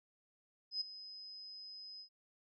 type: tone with ADSR envelope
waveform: sine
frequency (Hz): 5050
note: D#8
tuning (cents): +25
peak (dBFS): -33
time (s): 0.71-2.09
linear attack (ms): 100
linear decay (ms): 9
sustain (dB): -15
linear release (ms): 85
effects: none